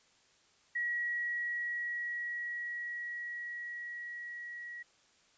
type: tone with level ramp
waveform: sine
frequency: 1915 Hz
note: A#6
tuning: 46 cents sharp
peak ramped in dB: -31 to -42 dBFS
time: 0.75-4.83 s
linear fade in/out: 10 ms
effects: white hiss -67 dBFS RMS until 5.37 s + resampled to 16000 Hz